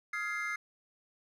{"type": "chord", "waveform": "triangle", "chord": "F minor seventh", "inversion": "third", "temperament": "just", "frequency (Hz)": [1257.2, 1396.9, 1676.3, 2095], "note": ["Eb6", "F6", "Ab6", "C7"], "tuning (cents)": [18, 0, 16, 2], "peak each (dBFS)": [-40, -39, -39, -34], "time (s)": [0.13, 0.56], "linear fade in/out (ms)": 5, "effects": []}